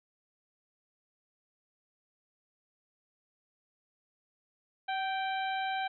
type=harmonic tone with a mistuned harmonic; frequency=783 Hz; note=G5; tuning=2 cents flat; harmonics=1 / 2 / 3 / 4 / 5; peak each=-32 / -38 / -42 / -44 / -46 dBFS; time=4.88-5.88 s; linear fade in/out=10 ms; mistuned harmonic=1; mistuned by=-40 cents; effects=none